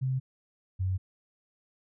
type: tone pair in turn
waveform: sine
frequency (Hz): 130.9 / 93.47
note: C3 / F#2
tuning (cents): +1 / +18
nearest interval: tritone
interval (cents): 583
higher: first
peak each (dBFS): -26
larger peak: neither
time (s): 0.01-0.2 / 0.79-0.98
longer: neither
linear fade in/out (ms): 20
effects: none